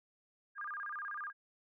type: tone with vibrato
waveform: sine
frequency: 1396.9 Hz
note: F6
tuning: in tune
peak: -39 dBFS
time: 0.55-1.33 s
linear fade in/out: 50 ms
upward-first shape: square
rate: 16 Hz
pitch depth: 260 cents each way
effects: none